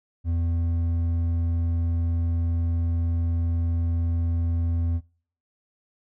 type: tone with hard clipping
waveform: sine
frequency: 84.2 Hz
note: E2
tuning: 37 cents sharp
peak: -23 dBFS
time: 0.24-5.01 s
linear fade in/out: 50 ms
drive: 5 dB
effects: noise-tail reverb RT60 0.5 s tail -24 dB re dry